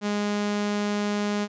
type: tone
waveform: sawtooth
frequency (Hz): 206.5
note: G#3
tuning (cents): -10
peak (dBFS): -20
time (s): 0.01-1.48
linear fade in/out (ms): 50
effects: resampled to 16000 Hz